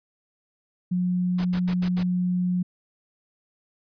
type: tone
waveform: sine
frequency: 180 Hz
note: F#3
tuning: 47 cents flat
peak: -21 dBFS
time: 0.91-2.63 s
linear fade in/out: 10 ms
type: noise bursts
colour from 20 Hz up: pink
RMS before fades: -36 dBFS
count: 5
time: 1.38-2.034 s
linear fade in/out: 10 ms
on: 70 ms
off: 76 ms
effects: resampled to 11025 Hz